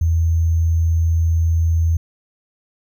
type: tone with sample-and-hold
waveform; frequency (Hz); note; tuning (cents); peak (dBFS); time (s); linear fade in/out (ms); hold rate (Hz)
sine; 82.41; E2; 0; -13; 0.01-1.97; 5; 6300
effects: none